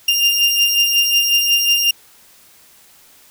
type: beating tone pair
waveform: 30% pulse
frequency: 2794 / 2799.5 Hz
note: F7 / F7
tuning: 0 / +4 cents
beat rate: 5.5 Hz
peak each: -16 / -11 dBFS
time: 0.08-1.91 s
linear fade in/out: 5 ms
effects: white hiss -48 dBFS RMS until 3.3 s